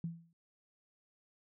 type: tone with exponential decay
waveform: sine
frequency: 167.2 Hz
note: E3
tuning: 25 cents sharp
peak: -33 dBFS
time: 0.04-0.33 s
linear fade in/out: 2 ms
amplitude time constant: 63 ms
effects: none